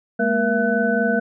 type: tone cluster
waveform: sine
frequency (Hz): 210.6 / 234.8 / 474.1 / 673 / 1501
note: G#3 / A#3 / A#4 / E5 / F#6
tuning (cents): +24 / +13 / +29 / +36 / +24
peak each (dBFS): -23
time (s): 0.19-1.2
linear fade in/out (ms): 10
effects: none